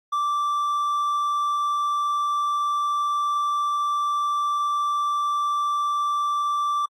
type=tone; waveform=triangle; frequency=1170 Hz; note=D6; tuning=7 cents flat; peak=-19 dBFS; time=0.12-6.86 s; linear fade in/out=10 ms; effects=AAC 48 kbps